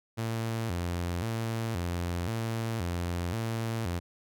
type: tone with vibrato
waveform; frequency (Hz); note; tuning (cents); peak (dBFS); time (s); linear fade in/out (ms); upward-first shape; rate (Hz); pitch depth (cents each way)
sawtooth; 99.5; G2; +26; -26; 0.17-4; 20; square; 0.95; 230
effects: none